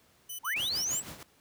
5% pulse tone bursts, 3000 Hz, F#7, 23 cents sharp, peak -29 dBFS, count 5, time 0.29-1.002 s, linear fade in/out 10 ms, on 100 ms, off 53 ms
sine linear sweep, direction up, 806 to 8080 Hz, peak -29 dBFS, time 0.43-1.03 s, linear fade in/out 50 ms
pink noise with tremolo, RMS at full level -41 dBFS, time 0.56-1.23 s, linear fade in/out 2 ms, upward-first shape triangle, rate 6.1 Hz, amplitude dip 75%
effects pink hiss -64 dBFS RMS until 1.4 s + high-pass 80 Hz 12 dB/octave

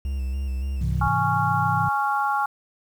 triangle tone with vibrato, 66.4 Hz, C2, 26 cents sharp, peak -22 dBFS, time 0.05-1.08 s, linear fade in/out 0 ms, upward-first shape square, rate 3.5 Hz, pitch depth 42 cents each way
sine chord, Ab augmented, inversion none, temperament equal, 103.83 / 130.81 / 164.81 Hz, Ab2 / C3 / E3, 0 / 0 / 0 cents, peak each -28 dBFS, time 0.81-1.89 s, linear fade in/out 5 ms
harmonic tone, 277.2 Hz, C#4, in tune, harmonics 3 / 4 / 5, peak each -23 / -26 / -26 dBFS, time 1.01-2.46 s, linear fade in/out 5 ms
effects 8-bit

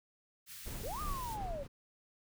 white band-stop noise, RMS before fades -49 dBFS, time 0.46-1.38 s, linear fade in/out 50 ms, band 170 to 1400 Hz, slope 24 dB/octave
brown noise with tremolo, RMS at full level -40 dBFS, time 0.65-1.68 s, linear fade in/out 20 ms, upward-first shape triangle, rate 2.9 Hz, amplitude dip 50%
sine linear two-way sweep, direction up then down, 366.3 to 1244.5 to 533 Hz, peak -39 dBFS, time 0.83-1.64 s, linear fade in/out 20 ms, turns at 1.01 s
effects none

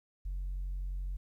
sine tone, 45.84 Hz, F#1, 15 cents flat, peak -32 dBFS, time 0.25-1.17 s, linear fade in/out 10 ms, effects tanh soft clip ceiling -32 dBFS + 12-bit

